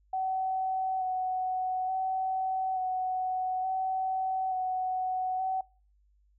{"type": "tone with vibrato", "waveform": "sine", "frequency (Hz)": 750, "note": "F#5", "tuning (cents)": 23, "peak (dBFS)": -28, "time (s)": [0.13, 5.61], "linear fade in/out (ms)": 5, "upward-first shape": "square", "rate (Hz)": 0.57, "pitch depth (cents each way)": 15, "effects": ["noise-tail reverb RT60 0.4 s tail -24 dB re dry", "added 50 Hz sine -63 dBFS peak until 6.38 s"]}